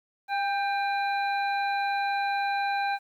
harmonic tone with a mistuned harmonic, 801 Hz, G5, 37 cents sharp, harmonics 1 / 2 / 3 / 5, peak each -26 / -32 / -36 / -40 dBFS, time 0.28-2.99 s, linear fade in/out 50 ms, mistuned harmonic 2, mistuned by -36 cents, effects 10-bit

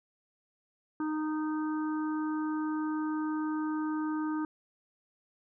harmonic tone, 308.8 Hz, D#4, 13 cents flat, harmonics 1 / 3 / 4 / 5, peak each -30 / -41 / -42 / -46 dBFS, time 1-4.45 s, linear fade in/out 2 ms, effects none

